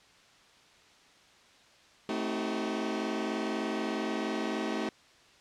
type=chord; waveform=sawtooth; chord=A diminished seventh; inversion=none; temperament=just; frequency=220 / 264 / 316.8 / 380.2 Hz; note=A3 / C4 / Eb4 / Gb4; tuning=0 / +16 / +31 / +47 cents; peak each=-31 / -34 / -32 / -33 dBFS; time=2.09-4.89 s; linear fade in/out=2 ms; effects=white hiss -59 dBFS RMS until 5.4 s + low-pass 5000 Hz 12 dB/octave